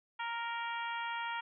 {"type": "harmonic tone", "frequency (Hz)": 466.2, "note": "A#4", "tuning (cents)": 0, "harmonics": [2, 3, 4, 5, 6, 7], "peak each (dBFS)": [-38, -42, -44, -46, -48, -49], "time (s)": [0.19, 1.41], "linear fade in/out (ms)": 10, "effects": []}